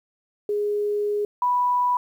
sine tone pair in turn, 414.2 / 985.1 Hz, G#4 / B5, -5 / -5 cents, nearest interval octave + minor third, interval 1500 cents, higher second, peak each -21 / -18 dBFS, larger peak second, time 0.49-1.25 / 1.42-1.97 s, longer first, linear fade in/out 2 ms, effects 9-bit

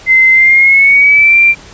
sine tone with pitch glide, 2068 to 2362 Hz, C7 to D7, -21 to +9 cents, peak -3 dBFS, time 0.06-1.55 s, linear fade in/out 50 ms, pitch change +230 cents, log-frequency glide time 0.33-1.37 s, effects pink hiss -35 dBFS RMS until 1.73 s + resampled to 16000 Hz

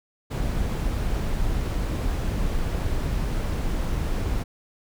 brown noise, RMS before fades -25 dBFS, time 0.3-4.44 s, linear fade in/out 20 ms, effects none

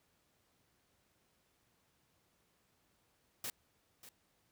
white noise with echo, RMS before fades -41 dBFS, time 3.44-3.5 s, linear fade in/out 2 ms, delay 590 ms, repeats 1, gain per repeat -14 dB, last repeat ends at 4.09 s, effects pink hiss -75 dBFS RMS until 4.51 s + high-pass 60 Hz 12 dB/octave

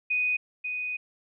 sine tone pair in turn, 2489 / 2489 Hz, D#7 / D#7, 0 / 0 cents, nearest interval unison, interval 0 cents, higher neither, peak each -23 / -29 dBFS, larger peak first, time 0.1-0.37 / 0.64-0.97 s, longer second, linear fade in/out 10 ms, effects none

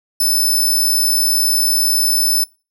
10% pulse tone, 5274 Hz, E8, in tune, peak -7 dBFS, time 0.2-2.44 s, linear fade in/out 5 ms, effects noise-tail reverb RT60 0.3 s tail -23 dB re dry

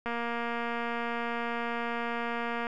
click train, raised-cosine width 0.5 ms, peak -19 dBFS, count 614, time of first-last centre 0.06-2.669 s, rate 235 Hz, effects none

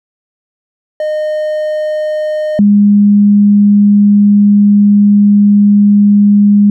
triangle / sine tone pair in turn, 613 / 204.6 Hz, D#5 / G#3, -26 / -26 cents, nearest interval octave + perfect fifth, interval 1900 cents, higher first, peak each -10 / -3 dBFS, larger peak second, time 1-2.59 / 2.59-6.7 s, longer second, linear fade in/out 2 ms, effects none

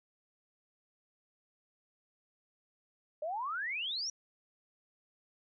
sine exponential sweep, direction up, 584 to 5900 Hz, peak -34 dBFS, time 3.22-4.1 s, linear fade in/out 5 ms, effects none

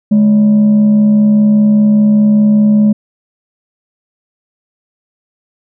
sine tone with frequency modulation, 210.5 Hz, G#3, 24 cents sharp, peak -4 dBFS, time 0.11-2.93 s, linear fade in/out 10 ms, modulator 356 Hz, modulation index 0.2, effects tanh soft clip ceiling -1 dBFS

